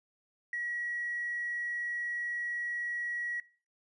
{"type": "tone with tanh clipping", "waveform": "triangle", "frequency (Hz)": 1917, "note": "A#6", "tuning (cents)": 48, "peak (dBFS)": -32, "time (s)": [0.53, 3.4], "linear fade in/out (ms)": 2, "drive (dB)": 1, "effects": ["noise-tail reverb RT60 0.4 s tail -22 dB re dry", "resampled to 24000 Hz"]}